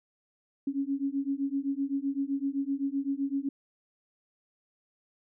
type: beating tone pair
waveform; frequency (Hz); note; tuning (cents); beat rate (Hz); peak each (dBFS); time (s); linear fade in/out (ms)
sine; 272.7 / 280.5; C#4 / C#4; -28 / +21; 7.8; -31; 0.67-3.49; 5
effects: none